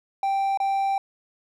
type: tone with dropouts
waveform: triangle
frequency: 784 Hz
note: G5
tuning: in tune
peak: -19 dBFS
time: 0.23-0.98 s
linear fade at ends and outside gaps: 2 ms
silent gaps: 0.574-0.601 s
effects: none